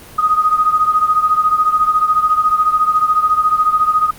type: beating tone pair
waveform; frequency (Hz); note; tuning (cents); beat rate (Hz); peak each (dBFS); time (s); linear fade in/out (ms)
sine; 1244.5 / 1258.5; D#6 / D#6; 0 / +19; 14; -12 / -16; 0.18-4.11; 10
effects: pink hiss -38 dBFS RMS until 4.18 s + Opus 32 kbps